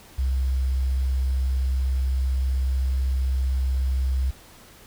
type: tone with quantisation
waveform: sine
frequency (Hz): 65.41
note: C2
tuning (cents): 0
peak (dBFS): -20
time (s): 0.18-4.31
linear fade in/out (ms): 10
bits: 8
effects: pink hiss -49 dBFS RMS until 4.86 s